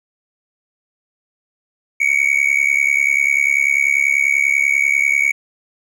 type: tone with amplitude modulation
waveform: triangle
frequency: 2246 Hz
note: C#7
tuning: 22 cents sharp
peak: -7 dBFS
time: 2-5.32 s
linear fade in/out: 10 ms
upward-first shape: sine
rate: 70.2 Hz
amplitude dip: 95%
effects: none